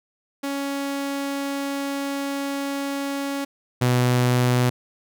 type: tone pair in turn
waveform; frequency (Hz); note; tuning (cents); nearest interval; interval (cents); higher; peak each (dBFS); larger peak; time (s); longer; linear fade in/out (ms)
sawtooth; 278.7 / 124.15; C#4 / B2; +9 / +9; octave + major second; 1400; first; -21 / -13; second; 0.43-3.45 / 3.81-4.7; first; 10
effects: none